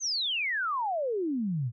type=exponential sweep; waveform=sine; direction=down; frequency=6520 to 110 Hz; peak=-27 dBFS; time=0-1.72 s; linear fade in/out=50 ms; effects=none